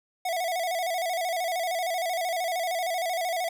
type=tone with vibrato; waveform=square; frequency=698.5 Hz; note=F5; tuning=in tune; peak=-27 dBFS; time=0.25-3.49 s; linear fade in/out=5 ms; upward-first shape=square; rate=13 Hz; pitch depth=86 cents each way; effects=none